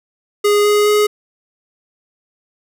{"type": "tone with pitch steps", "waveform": "square", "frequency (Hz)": [413, 415.9, 418.8], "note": ["G#4", "G#4", "G#4"], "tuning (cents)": [-10, 2, 15], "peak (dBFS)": -11, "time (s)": [0.44, 1.07], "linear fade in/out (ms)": 10, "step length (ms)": 210, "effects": []}